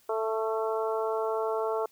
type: harmonic tone with a mistuned harmonic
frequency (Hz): 220.8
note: A3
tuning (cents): +6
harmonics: 2 / 3 / 4 / 5 / 6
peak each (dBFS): -29 / -33 / -35 / -37 / -39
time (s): 0.09-1.86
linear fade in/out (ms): 5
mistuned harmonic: 6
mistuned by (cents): +25
effects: white hiss -63 dBFS RMS until 1.91 s